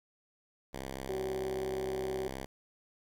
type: tone with vibrato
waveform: 5% pulse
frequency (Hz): 66.5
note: C2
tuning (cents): +29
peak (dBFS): -28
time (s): 0.73-2.46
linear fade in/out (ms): 10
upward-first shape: square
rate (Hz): 13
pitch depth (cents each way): 10
type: harmonic tone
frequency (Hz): 190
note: F#3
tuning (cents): +46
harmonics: 2 / 3 / 4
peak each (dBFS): -34 / -47 / -49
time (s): 1.09-2.28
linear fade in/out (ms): 5
effects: 11-bit